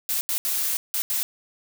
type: noise bursts at uneven times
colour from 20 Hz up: blue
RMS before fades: -25 dBFS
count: 5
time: 0.09-0.21 / 0.29-0.38 / 0.45-0.77 / 0.94-1.02 / 1.1-1.23 s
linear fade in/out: 0 ms
effects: none